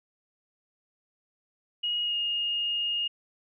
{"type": "tone with pitch glide", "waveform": "sine", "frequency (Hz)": [2885, 2847], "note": ["F#7", "F7"], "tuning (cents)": [-44, 33], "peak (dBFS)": -26, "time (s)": [1.83, 3.08], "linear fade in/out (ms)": 10, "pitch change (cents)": -23, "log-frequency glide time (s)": [2.03, 2.16], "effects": []}